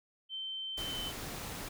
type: tone with pitch glide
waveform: sine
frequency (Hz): 3100 to 3056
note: G7 to G7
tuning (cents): -20 to -45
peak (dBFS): -37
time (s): 0.29-1.13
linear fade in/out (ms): 50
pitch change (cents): -25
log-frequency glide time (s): 0.73-1
type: noise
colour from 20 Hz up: pink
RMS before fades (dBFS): -42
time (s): 0.77-1.69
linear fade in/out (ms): 10
effects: none